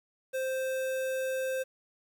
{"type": "tone with notch filter", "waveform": "square", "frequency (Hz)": 523.3, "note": "C5", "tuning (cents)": 0, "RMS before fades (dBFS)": -32, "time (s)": [0.33, 1.64], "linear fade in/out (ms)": 20, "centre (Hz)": 4500, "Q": 1.8, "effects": ["10-bit"]}